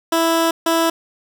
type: tone pair in turn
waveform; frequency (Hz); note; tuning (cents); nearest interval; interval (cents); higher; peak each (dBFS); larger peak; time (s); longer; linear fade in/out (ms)
15% pulse; 330 / 330; E4 / E4; +2 / +2; unison; 0; neither; -8; neither; 0.12-0.51 / 0.66-0.9; first; 5
effects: none